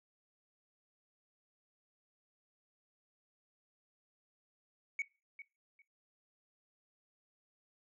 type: tone with echo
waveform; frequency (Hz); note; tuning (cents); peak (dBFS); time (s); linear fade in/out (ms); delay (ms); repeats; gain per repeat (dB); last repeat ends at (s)
sine; 2239; C#7; +17; -31; 4.99-5.02; 2; 400; 2; -15; 5.82
effects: noise-tail reverb RT60 0.3 s tail -21 dB re dry + tanh soft clip ceiling -31 dBFS